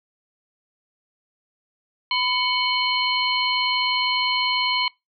sine tone cluster, 1007 / 2220 / 3034 / 4205 Hz, B5 / C#7 / F#7 / C8, +33 / +2 / +43 / +8 cents, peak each -25 dBFS, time 2.11-4.88 s, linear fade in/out 2 ms, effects noise-tail reverb RT60 0.2 s tail -24 dB re dry

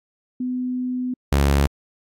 sine / sawtooth tone pair in turn, 251.6 / 70.16 Hz, B3 / C#2, +32 / +21 cents, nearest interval octave + minor seventh, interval 2211 cents, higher first, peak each -22 / -11 dBFS, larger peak second, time 0.4-1.14 / 1.32-1.67 s, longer first, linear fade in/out 5 ms, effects AAC 64 kbps

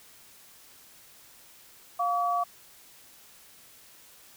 sine tone pair together, 705 / 1141.4 Hz, F5 / D6, +16 / -50 cents, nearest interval minor sixth, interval 834 cents, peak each -27 dBFS, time 1.99-2.44 s, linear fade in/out 10 ms, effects white hiss -54 dBFS RMS until 4.36 s

